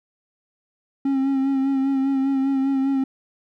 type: tone with vibrato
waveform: triangle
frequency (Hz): 270.4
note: C#4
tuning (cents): -43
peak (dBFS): -16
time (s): 1.05-3.04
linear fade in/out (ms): 5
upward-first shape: sine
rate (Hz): 5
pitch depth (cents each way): 31
effects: none